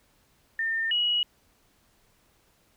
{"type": "tone pair in turn", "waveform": "sine", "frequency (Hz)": [1809, 2911], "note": ["A6", "F#7"], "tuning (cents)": [48, -29], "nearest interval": "minor sixth", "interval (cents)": 823, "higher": "second", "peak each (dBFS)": [-25, -22], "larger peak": "second", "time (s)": [[0.59, 0.91], [0.91, 1.23]], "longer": "neither", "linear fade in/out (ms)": 2, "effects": ["pink hiss -65 dBFS RMS until 2.76 s"]}